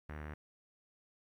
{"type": "tone with low-pass filter", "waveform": "sawtooth", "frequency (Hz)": 75.6, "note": "D#2", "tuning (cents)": -49, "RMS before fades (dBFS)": -45, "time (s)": [0.09, 0.34], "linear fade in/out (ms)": 5, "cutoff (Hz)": 1800, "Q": 2.8, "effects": ["12-bit"]}